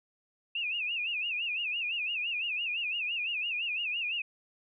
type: tone with vibrato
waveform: sine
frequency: 2637 Hz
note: E7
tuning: in tune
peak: -30 dBFS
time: 0.55-4.22 s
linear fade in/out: 5 ms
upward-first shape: sine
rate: 5.9 Hz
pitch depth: 150 cents each way
effects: none